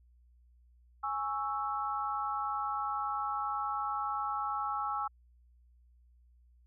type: chord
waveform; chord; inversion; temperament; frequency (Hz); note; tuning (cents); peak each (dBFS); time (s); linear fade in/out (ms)
sine; C# minor; second; equal; 830.6 / 1108.7 / 1318.5; G#5 / C#6 / E6; 0 / 0 / 0; -36 / -38 / -35; 1.03-5.08; 10
effects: added 60 Hz sine -60 dBFS peak until 6.66 s